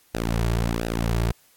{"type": "tone with flanger", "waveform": "sawtooth", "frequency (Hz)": 57.1, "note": "A#1", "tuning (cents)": -35, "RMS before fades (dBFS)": -24, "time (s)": [0.14, 1.32], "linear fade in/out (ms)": 5, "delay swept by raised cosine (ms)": [0.9, 4], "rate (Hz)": 1.4, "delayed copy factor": -0.85, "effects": ["white hiss -59 dBFS RMS until 1.56 s", "AAC 64 kbps"]}